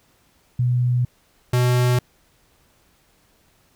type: tone pair in turn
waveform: sine / square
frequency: 123.47 / 123.96 Hz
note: B2 / B2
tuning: 0 / +7 cents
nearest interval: unison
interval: 7 cents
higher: second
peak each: -16 dBFS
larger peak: neither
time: 0.59-1.05 / 1.53-1.99 s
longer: neither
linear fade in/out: 5 ms
effects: pink hiss -60 dBFS RMS until 3.75 s